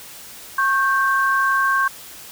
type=tone pair together; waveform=sine; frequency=1093 / 1568 Hz; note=C#6 / G6; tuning=-25 / 0 cents; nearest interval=tritone; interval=625 cents; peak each=-18 dBFS; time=0.58-1.88 s; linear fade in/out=5 ms; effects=white hiss -39 dBFS RMS until 2.31 s